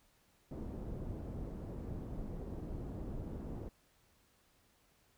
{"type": "low-pass noise", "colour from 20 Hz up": "pink", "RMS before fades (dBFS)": -43, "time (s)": [0.51, 3.69], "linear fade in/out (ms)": 5, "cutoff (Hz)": 410, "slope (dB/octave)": 12, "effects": ["pink hiss -71 dBFS RMS until 5.17 s"]}